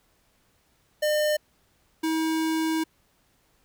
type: tone pair in turn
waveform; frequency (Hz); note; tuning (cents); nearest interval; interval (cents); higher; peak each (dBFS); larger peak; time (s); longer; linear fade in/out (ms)
square; 604 / 320; D5 / D#4; +48 / +49; major seventh; 1099; first; -22 / -24; first; 1.02-1.37 / 2.03-2.84; second; 10
effects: pink hiss -66 dBFS RMS until 3.64 s